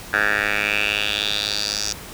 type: tone with band-pass filter sweep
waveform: 10% pulse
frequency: 103.83 Hz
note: G#2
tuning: in tune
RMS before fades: -22 dBFS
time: 0.13-1.93 s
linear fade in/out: 5 ms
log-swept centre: 1600 to 5700 Hz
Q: 4.2
effects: pink hiss -37 dBFS RMS until 2.13 s